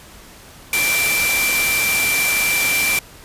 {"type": "tone in noise", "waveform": "sine", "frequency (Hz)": 2349, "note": "D7", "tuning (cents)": 0, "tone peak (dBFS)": -17, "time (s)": [0.73, 2.99], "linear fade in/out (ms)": 2, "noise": "white", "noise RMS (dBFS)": -20, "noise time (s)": [0.73, 2.99], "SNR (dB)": 0, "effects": ["pink hiss -42 dBFS RMS until 3.24 s", "resampled to 32000 Hz"]}